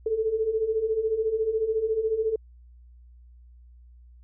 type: beating tone pair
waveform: sine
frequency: 430.4 / 444.4 Hz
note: A4 / A4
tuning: -38 / +17 cents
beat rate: 14 Hz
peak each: -29 / -24 dBFS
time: 0.06-2.36 s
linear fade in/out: 5 ms
effects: added 60 Hz sine -48 dBFS peak until 4.23 s